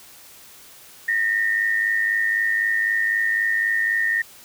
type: tone pair together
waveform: sine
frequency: 1831 / 1934.9 Hz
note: A#6 / B6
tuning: -32 / -36 cents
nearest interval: minor second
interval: 96 cents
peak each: -19 / -25 dBFS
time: 1.08-4.22 s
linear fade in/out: 5 ms
effects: white hiss -46 dBFS RMS until 4.44 s